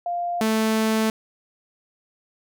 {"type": "tone pair in turn", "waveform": ["sine", "sawtooth"], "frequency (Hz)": [698.5, 220], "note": ["F5", "A3"], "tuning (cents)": [0, 0], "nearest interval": "octave + minor sixth", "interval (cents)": 2000, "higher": "first", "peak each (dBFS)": [-23, -15], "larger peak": "second", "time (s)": [[0.06, 0.41], [0.41, 1.1]], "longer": "second", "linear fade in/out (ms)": 2, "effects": []}